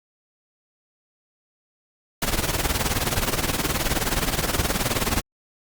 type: noise with tremolo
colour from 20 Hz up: pink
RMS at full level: -20 dBFS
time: 2.22-5.21 s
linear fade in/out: 2 ms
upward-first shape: triangle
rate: 19 Hz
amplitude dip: 85%
effects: Opus 48 kbps